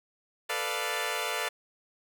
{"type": "chord", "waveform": "10% pulse", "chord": "B half-diminished seventh", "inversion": "third", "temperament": "equal", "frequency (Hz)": [440, 493.9, 587.3, 698.5], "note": ["A4", "B4", "D5", "F5"], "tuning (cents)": [0, 0, 0, 0], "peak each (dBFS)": -27, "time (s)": [0.49, 1.49], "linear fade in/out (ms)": 10, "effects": []}